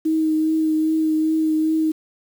sine tone with vibrato, 314.9 Hz, D#4, 21 cents sharp, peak -16 dBFS, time 0.05-1.92 s, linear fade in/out 10 ms, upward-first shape triangle, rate 2.5 Hz, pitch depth 20 cents each way, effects 7-bit

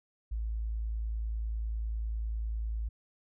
sine tone, 55 Hz, A1, in tune, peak -31 dBFS, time 0.31-2.89 s, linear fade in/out 10 ms, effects none

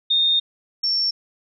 sine tone pair in turn, 3666 / 5446 Hz, A#7 / F8, -30 / -44 cents, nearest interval perfect fifth, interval 686 cents, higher second, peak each -15 / -18 dBFS, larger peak first, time 0.1-0.4 / 0.83-1.11 s, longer first, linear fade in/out 10 ms, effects none

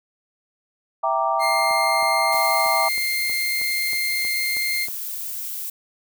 sine chord, E half-diminished seventh, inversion none, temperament equal, 659.3 / 784 / 932.3 / 1174.7 Hz, E5 / G5 / Bb5 / D6, 0 / 0 / 0 / 0 cents, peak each -24 dBFS, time 1.03-2.89 s, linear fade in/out 10 ms
30% pulse tone, 2111 Hz, C7, 15 cents sharp, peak -19 dBFS, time 1.39-4.88 s, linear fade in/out 50 ms
click train, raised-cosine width 1 ms, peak -26 dBFS, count 11, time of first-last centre 1.71-4.885 s, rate 3.15 Hz
violet noise, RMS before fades -30 dBFS, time 2.32-5.7 s, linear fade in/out 5 ms
effects none

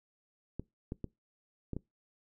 clicks, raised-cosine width 3 ms, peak -24 dBFS, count 5, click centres 0.596 / 0.921 / 1.043 / 1.733 / 1.766 s, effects noise-tail reverb RT60 0.2 s tail -23 dB re dry

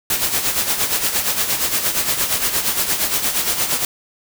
white noise with tremolo, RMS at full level -17 dBFS, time 0.1-3.85 s, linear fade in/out 2 ms, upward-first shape sine, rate 8.6 Hz, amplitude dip 60%, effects none

